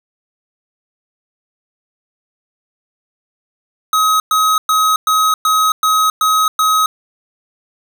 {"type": "tone bursts", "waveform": "square", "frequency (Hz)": 1269, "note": "D#6", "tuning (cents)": 34, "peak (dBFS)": -11, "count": 8, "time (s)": [3.93, 6.86], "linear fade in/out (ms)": 2, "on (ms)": 270, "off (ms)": 110, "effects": []}